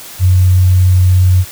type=tone; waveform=sine; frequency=91.7 Hz; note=F#2; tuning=15 cents flat; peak=-5 dBFS; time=0.19-1.45 s; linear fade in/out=50 ms; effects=white hiss -31 dBFS RMS until 1.51 s